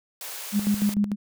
white high-pass noise, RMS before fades -36 dBFS, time 0.21-0.94 s, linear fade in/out 2 ms, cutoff 400 Hz, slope 48 dB/octave
sine tone with tremolo, 205.5 Hz, G#3, 18 cents flat, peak -18 dBFS, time 0.52-1.16 s, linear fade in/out 50 ms, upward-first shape square, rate 6.7 Hz, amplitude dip 70%
effects none

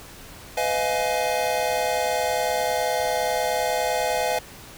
square chord, F half-diminished seventh, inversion second, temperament just, 502.9 / 628.6 / 698.5 / 838.1 Hz, Cb5 / Eb5 / F5 / Ab5, +31 / +18 / 0 / +16 cents, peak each -28 dBFS, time 0.57-4.39 s, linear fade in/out 5 ms, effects pink hiss -43 dBFS RMS until 4.77 s

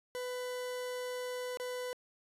40% pulse tone with dropouts, 498.8 Hz, B4, 17 cents sharp, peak -36 dBFS, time 0.15-1.93 s, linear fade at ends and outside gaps 0 ms, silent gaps 1.572-1.599 s, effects resampled to 32000 Hz

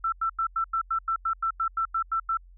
sine tone bursts, 1336 Hz, E6, 23 cents sharp, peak -23 dBFS, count 14, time 0.04-2.372 s, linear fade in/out 5 ms, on 83 ms, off 90 ms, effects added 44 Hz sine -48 dBFS peak until 2.57 s

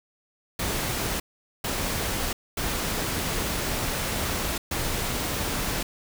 pink noise bursts at uneven times, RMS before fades -28 dBFS, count 4, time 0.59-1.2 / 1.64-2.33 / 2.57-4.58 / 4.71-5.83 s, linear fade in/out 5 ms, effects none

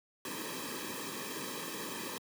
pink noise with comb filter, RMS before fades -40 dBFS, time 0.25-2.18 s, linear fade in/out 2 ms, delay 1.4 ms, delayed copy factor -0.85, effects high-pass 200 Hz 12 dB/octave

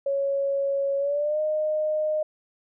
sine tone with pitch glide, 554.4 to 615.1 Hz, C#5 to D#5, 0 to -20 cents, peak -22 dBFS, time 0.06-2.23 s, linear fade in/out 5 ms, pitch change +180 cents, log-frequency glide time 0.98-1.4 s, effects none

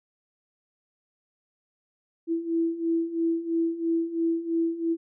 sine beating tone pair, 329.6 / 332.6 Hz, E4 / E4, 0 / +16 cents, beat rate 3 Hz, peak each -29 / -25 dBFS, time 2.27-4.97 s, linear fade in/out 50 ms, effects none

